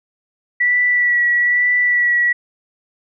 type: tone with vibrato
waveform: sine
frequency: 1951 Hz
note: B6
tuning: 22 cents flat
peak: -12 dBFS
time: 0.6-2.33 s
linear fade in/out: 10 ms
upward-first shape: sine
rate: 1.1 Hz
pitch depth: 19 cents each way
effects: none